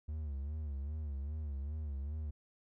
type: tone with vibrato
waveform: triangle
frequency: 73 Hz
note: D2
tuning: 10 cents flat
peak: -35 dBFS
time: 0.08-2.31 s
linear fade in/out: 10 ms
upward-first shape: sine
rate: 2.5 Hz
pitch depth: 120 cents each way
effects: none